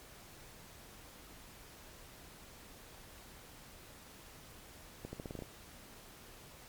accelerating click train, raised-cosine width 2 ms, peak -29 dBFS, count 8, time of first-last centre 5.05-5.423 s, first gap 80 ms, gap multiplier 0.86, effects pink hiss -55 dBFS RMS until 6.68 s + MP3 96 kbps

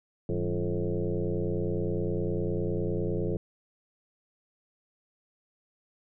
sine tone with frequency modulation, 164.81 Hz, E3, in tune, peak -26 dBFS, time 0.29-3.37 s, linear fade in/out 2 ms, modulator 89.9 Hz, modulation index 3.8, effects none

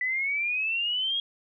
sine exponential sweep, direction up, 1976 to 3300 Hz, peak -25 dBFS, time 0.01-1.2 s, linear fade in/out 2 ms, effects none

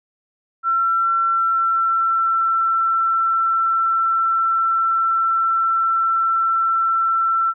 sine tone with pitch glide, 1351 to 1342.4 Hz, E6 to E6, +42 to +31 cents, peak -15 dBFS, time 0.63-7.54 s, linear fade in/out 50 ms, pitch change -11 cents, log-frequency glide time 1.05-2.44 s, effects none

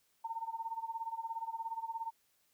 sine tone with tremolo, 908 Hz, A#5, 46 cents flat, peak -34 dBFS, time 0.24-2.11 s, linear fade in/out 10 ms, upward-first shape sine, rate 17 Hz, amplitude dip 85%, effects white hiss -74 dBFS RMS until 2.53 s

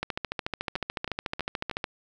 two click trains, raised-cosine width 0.3 ms, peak -17 / -13 dBFS, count 4 / 26, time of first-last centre 0.76-1.712 / 0.03-1.842 s, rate 3.15 / 13.8 Hz, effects none

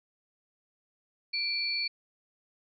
sine tone pair together, 2349 / 4434 Hz, D7 / C#8, 0 / 0 cents, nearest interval major seventh, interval 1100 cents, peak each -33 / -30 dBFS, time 1.33-1.88 s, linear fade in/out 10 ms, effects none

